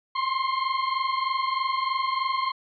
40% pulse tone pair together, 1046.8 / 1070 Hz, C6 / C6, 0 / +38 cents, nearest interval unison, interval 38 cents, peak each -26 dBFS, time 0.15-2.52 s, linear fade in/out 10 ms, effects resampled to 11025 Hz

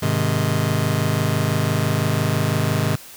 sawtooth chord, Ab major, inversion none, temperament just, 103.83 / 129.78 / 155.74 Hz, Ab2 / C3 / Eb3, 0 / -14 / +2 cents, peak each -18 dBFS, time 0.02-2.96 s, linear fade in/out 10 ms, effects white hiss -41 dBFS RMS until 3.16 s

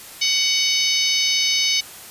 harmonic tone with a mistuned harmonic, 746 Hz, F#5, 14 cents sharp, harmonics 3 / 4 / 5 / 6 / 7 / 8, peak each -24 / -24 / -24 / -24 / -24 / -24 dBFS, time 0.21-1.81 s, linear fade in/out 10 ms, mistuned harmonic 8, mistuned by +51 cents, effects white hiss -39 dBFS RMS until 2.1 s + resampled to 32000 Hz

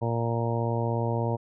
harmonic tone, 116.54 Hz, A#2, in tune, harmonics 1 / 2 / 3 / 4 / 5 / 6 / 7 / 8, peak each -27 / -34 / -35 / -33 / -34 / -38 / -39 / -35 dBFS, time 0.01-1.37 s, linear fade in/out 20 ms, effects none

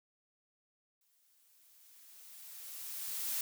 blue noise with exponential growth, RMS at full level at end -35 dBFS, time 1.01-3.41 s, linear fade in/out 2 ms, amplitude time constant 520 ms, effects none

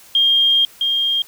sine tone pair in turn, 3216 / 3216 Hz, G7 / G7, +44 / +44 cents, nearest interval unison, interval 0 cents, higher neither, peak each -11 / -15 dBFS, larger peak first, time 0.15-0.65 / 0.81-1.22 s, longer first, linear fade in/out 2 ms, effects white hiss -45 dBFS RMS until 1.27 s

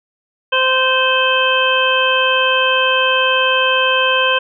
harmonic tone, 519 Hz, C5, 14 cents flat, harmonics 1 / 2 / 3 / 5 / 6, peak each -18 / -18 / -18 / -18 / -18 dBFS, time 0.52-4.39 s, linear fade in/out 10 ms, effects none

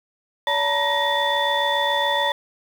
sine tone cluster, 571 / 895 / 962 / 1883 / 3489 Hz, D5 / A5 / B5 / A#6 / A7, -49 / +29 / -46 / +17 / -15 cents, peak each -24 dBFS, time 0.47-2.32 s, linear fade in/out 2 ms, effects tanh soft clip ceiling -11 dBFS + 7-bit

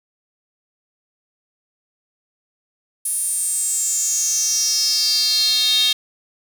square tone with high-pass filter sweep, 246.9 Hz, B3, in tune, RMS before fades -19 dBFS, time 3.05-5.93 s, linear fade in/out 5 ms, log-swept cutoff 10000 to 3500 Hz, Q 8.3, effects none

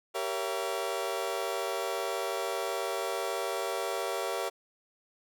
30% pulse chord, G diminished seventh, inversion none, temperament just, 392 / 470.4 / 564.5 / 677.4 Hz, G4 / Bb4 / Db5 / Fb5, 0 / +16 / +31 / +47 cents, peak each -34 dBFS, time 0.14-4.5 s, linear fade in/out 20 ms, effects none

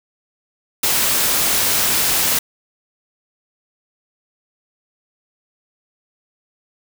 white noise, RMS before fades -17 dBFS, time 0.83-2.39 s, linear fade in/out 5 ms, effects none

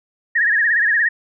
sine tone with vibrato, 1769 Hz, A6, 9 cents sharp, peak -13 dBFS, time 0.35-1.09 s, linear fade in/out 10 ms, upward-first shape sine, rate 17 Hz, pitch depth 120 cents each way, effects none

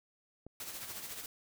click, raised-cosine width 2 ms, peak -35 dBFS, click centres 0.466 s
white noise with tremolo, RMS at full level -42 dBFS, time 0.6-1.26 s, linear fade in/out 2 ms, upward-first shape sine, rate 14 Hz, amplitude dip 50%
effects none

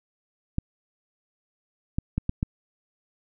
clicks, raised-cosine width 5 ms, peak -12 dBFS, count 5, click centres 0.584 / 1.985 / 2.18 / 2.294 / 2.429 s, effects none

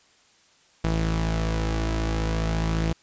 sawtooth tone pair together, 54.72 / 163.7 Hz, A1 / E3, -9 / -12 cents, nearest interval octave + perfect fifth, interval 1897 cents, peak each -20 / -24 dBFS, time 0.84-2.93 s, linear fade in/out 5 ms, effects white hiss -59 dBFS RMS until 3.02 s + resampled to 16000 Hz

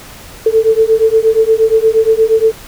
sine beating tone pair, 440 / 448.5 Hz, A4 / A4, 0 / +33 cents, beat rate 8.5 Hz, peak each -10 dBFS, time 0.46-2.52 s, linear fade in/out 5 ms, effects pink hiss -34 dBFS RMS until 2.67 s

